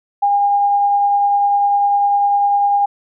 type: tone with tremolo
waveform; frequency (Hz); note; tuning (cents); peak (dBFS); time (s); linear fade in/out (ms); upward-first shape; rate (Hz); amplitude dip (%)
sine; 810; G#5; -43; -10; 0.22-2.86; 10; triangle; 10; 25
effects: none

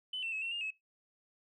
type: tone with pitch steps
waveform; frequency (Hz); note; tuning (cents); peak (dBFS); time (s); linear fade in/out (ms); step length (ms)
sine; 3019 / 2690 / 2578 / 2715 / 2818 / 2582; F#7 / E7 / E7 / F7 / F7 / E7; +34 / +34 / -39 / -50 / +15 / -37; -34; 0.13-0.706; 5; 96
effects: noise-tail reverb RT60 0.2 s tail -23 dB re dry + tanh soft clip ceiling -30 dBFS

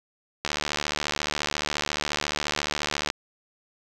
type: click train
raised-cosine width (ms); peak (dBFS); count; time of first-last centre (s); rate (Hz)
0.2; -8; 198; 0.45-3.101; 74.3
effects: none

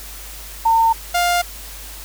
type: tone pair in turn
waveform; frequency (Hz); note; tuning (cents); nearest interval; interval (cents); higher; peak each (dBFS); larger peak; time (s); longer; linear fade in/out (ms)
sine / sawtooth; 907 / 702.5; A#5 / F5; -48 / +10; major third; 442; first; -11; neither; 0.65-0.93 / 1.14-1.42; neither; 10
effects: added 50 Hz sine -36 dBFS peak until 2.04 s + white hiss -36 dBFS RMS until 2.04 s

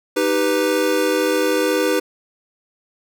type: chord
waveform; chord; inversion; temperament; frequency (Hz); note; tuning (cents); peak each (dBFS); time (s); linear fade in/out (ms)
square; Eb augmented; none; equal; 311.1 / 392 / 493.9; Eb4 / G4 / B4; 0 / 0 / 0; -22 / -22 / -20; 0.16-2; 10
effects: none

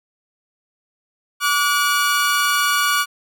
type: tone pair together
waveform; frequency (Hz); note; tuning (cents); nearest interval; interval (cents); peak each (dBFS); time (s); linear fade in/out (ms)
sawtooth; 1154.3 / 1448; D6 / F#6; -30 / -38; major third; 392; -15; 1.4-3.06; 50
effects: none

